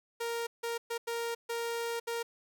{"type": "tone bursts at uneven times", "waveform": "sawtooth", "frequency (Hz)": 466.2, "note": "A#4", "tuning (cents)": 0, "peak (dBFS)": -29, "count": 6, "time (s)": [[0.2, 0.47], [0.63, 0.78], [0.9, 0.98], [1.07, 1.35], [1.49, 2], [2.07, 2.23]], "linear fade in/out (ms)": 10, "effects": []}